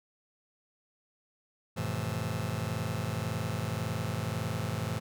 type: chord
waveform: sawtooth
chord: F major seventh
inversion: none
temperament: just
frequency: 87.31 / 109.13 / 130.96 / 163.7 Hz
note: F2 / A2 / C3 / E3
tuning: 0 / -14 / +2 / -12 cents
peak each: -36 / -30 / -33 / -33 dBFS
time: 1.76-5 s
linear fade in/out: 20 ms
effects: none